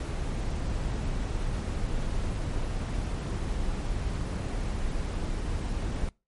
brown noise, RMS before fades -30 dBFS, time 0-6.09 s, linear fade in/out 2 ms, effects noise-tail reverb RT60 0.3 s tail -26 dB re dry + MP3 48 kbps

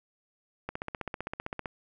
click train, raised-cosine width 0.5 ms, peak -19 dBFS, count 16, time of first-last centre 0.69-1.658 s, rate 15.5 Hz, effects none

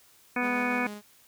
harmonic tone, 246.9 Hz, B3, in tune, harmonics 1 / 2 / 3 / 4 / 5 / 6 / 7 / 9 / 10, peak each -30 / -35 / -35 / -36 / -37 / -36 / -35 / -33 / -36 dBFS, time 0.36-0.87 s, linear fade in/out 5 ms
sawtooth tone with tremolo, 207.7 Hz, G#3, in tune, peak -33 dBFS, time 0.4-1.02 s, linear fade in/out 50 ms, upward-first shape square, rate 6.5 Hz, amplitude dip 25%
effects white hiss -59 dBFS RMS until 1.27 s

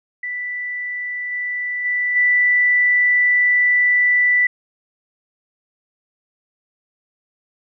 sine tone with level steps, 1975.5 Hz, B6, in tune, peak -23 / -21 / -17 / -12 dBFS, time 0.23-4.47 s, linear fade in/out 5 ms, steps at 1.31 / 1.84 / 2.15 s, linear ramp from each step 20 ms, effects none

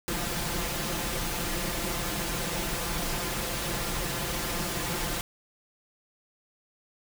pink noise with comb filter, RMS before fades -31 dBFS, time 0.08-5.21 s, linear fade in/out 0 ms, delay 5.8 ms, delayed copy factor +0.65, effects none

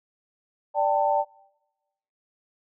sine chord, D suspended fourth, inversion none, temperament equal with one note detuned, 587.3 / 784 / 892.8 Hz, D5 / G5 / A5, 0 / 0 / +25 cents, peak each -24 dBFS, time 0.74-1.25 s, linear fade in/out 50 ms, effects noise-tail reverb RT60 1.0 s tail -23 dB re dry

